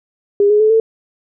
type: tone with pitch steps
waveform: sine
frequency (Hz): 406 / 419.1 / 432.6 / 446.6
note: G#4 / G#4 / A4 / A4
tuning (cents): -39 / +16 / -29 / +26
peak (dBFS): -8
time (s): 0.4-0.8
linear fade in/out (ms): 2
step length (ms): 100
effects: none